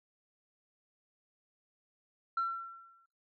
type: tone with exponential decay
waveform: sine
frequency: 1354 Hz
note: E6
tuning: 46 cents sharp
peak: -26 dBFS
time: 2.37-3.06 s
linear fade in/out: 5 ms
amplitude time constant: 150 ms
effects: noise-tail reverb RT60 0.2 s tail -20 dB re dry + tanh soft clip ceiling -26 dBFS